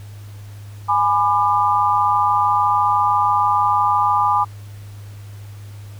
sine chord, G# diminished, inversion none, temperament just, 830.6 / 996.7 / 1196.1 Hz, G#5 / B5 / D6, 0 / +16 / +31 cents, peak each -18 dBFS, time 0.88-4.45 s, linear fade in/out 20 ms, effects added 102 Hz sine -33 dBFS peak until 5.99 s + pink hiss -48 dBFS RMS until 5.99 s

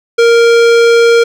sine tone with hard clipping, 466.2 Hz, A#4, in tune, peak -6 dBFS, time 0.18-1.24 s, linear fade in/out 10 ms, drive 18 dB, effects none

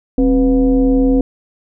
sine tone with frequency modulation, 266.2 Hz, C4, 30 cents sharp, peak -9 dBFS, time 0.18-1.21 s, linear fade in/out 2 ms, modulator 227 Hz, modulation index 0.81, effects none

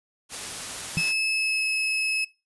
white noise, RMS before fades -34 dBFS, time 0.29-1.14 s, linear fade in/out 50 ms
35% pulse tone with pitch glide, 2600 to 2584 Hz, E7 to E7, -24 to -35 cents, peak -21 dBFS, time 0.97-2.25 s, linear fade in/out 10 ms, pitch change -11 cents, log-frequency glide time 1.31-1.63 s
sine tone with exponential decay, 164.81 Hz, E3, in tune, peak -19 dBFS, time 0.97-1.04 s, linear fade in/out 0 ms, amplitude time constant 15 ms
effects noise-tail reverb RT60 0.3 s tail -24 dB re dry + resampled to 24000 Hz

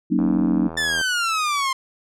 sine chord, D# minor seventh, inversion first, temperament equal, 185 / 233.1 / 277.2 / 311.1 Hz, F#3 / A#3 / C#4 / D#4, 0 / 0 / 0 / 0 cents, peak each -22 dBFS, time 0.1-0.69 s, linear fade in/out 20 ms
click train, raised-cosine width 1 ms, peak -19 dBFS, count 68, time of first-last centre 0.19-1.012 s, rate 81.5 Hz
sawtooth exponential sweep, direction down, 1781 to 1046.5 Hz, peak -16 dBFS, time 0.77-1.73 s, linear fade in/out 5 ms
effects low-pass 9000 Hz 12 dB/octave

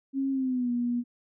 sine tone with pitch glide, 270.9 to 241.3 Hz, C#4 to B3, -40 to -40 cents, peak -25 dBFS, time 0.13-1.04 s, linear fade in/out 50 ms, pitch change -200 cents, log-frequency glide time 0.31-0.71 s, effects none

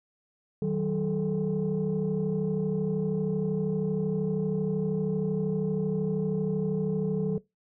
sine tone cluster, 157.3 / 190.1 / 434.1 Hz, D#3 / F#3 / A4, +19 / +47 / -23 cents, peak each -29 / -28 / -29 dBFS, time 0.62-7.38 s, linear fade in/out 2 ms, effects noise-tail reverb RT60 0.2 s tail -21 dB re dry + tanh soft clip ceiling -20 dBFS

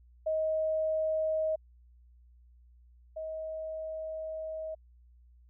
sine tone pair in turn, 630 / 633.6 Hz, D#5 / D#5, +21 / +31 cents, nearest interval unison, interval 10 cents, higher second, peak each -27 / -35 dBFS, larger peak first, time 0.26-1.56 / 3.16-4.75 s, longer second, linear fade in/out 10 ms, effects added 60 Hz sine -56 dBFS peak until 5.49 s

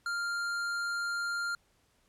sine tone with tanh clipping, 1397 Hz, F6, in tune, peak -33 dBFS, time 0.06-1.55 s, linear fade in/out 2 ms, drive 14 dB, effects pink hiss -70 dBFS RMS until 2.08 s + low-pass 12000 Hz 12 dB/octave

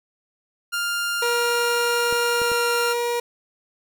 sawtooth tone with pitch glide, 1400 to 1391.1 Hz, F6 to F6, +4 to -7 cents, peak -19 dBFS, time 0.72-2.94 s, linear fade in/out 20 ms, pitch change -11 cents, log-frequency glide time 2.39-2.55 s
30% pulse tone, 477 Hz, A#4, 40 cents sharp, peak -19 dBFS, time 1.22-3.2 s, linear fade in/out 5 ms
clicks, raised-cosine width 2 ms, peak -21 dBFS, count 3, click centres 2.126 / 2.417 / 2.517 s
effects none

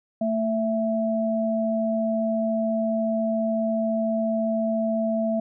sine tone pair together, 224 / 661.8 Hz, A3 / E5, +31 / +7 cents, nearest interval octave + perfect fifth, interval 1876 cents, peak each -24 dBFS, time 0.21-5.4 s, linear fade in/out 5 ms, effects none

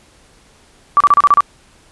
sine tone bursts, 1157 Hz, D6, 26 cents flat, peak -5 dBFS, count 7, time 0.97-1.406 s, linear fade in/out 0 ms, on 34 ms, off 33 ms, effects pink hiss -49 dBFS RMS until 1.91 s + resampled to 24000 Hz

